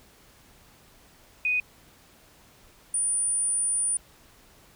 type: tone pair in turn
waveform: sine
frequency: 2489 / 9397 Hz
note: D#7 / D9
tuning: 0 / 0 cents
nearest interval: octave + major seventh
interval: 2300 cents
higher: second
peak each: -22 / -23 dBFS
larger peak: first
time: 1.45-1.6 / 2.94-3.97 s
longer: second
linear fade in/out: 2 ms
effects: pink hiss -56 dBFS RMS until 4.75 s